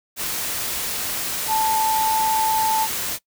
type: tone in noise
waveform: sine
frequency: 880 Hz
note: A5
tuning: in tune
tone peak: -18 dBFS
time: 1.47-2.88 s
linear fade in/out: 50 ms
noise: white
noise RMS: -26 dBFS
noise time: 0.16-3.19 s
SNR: +5 dB
effects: noise-tail reverb RT60 0.1 s tail -21 dB re dry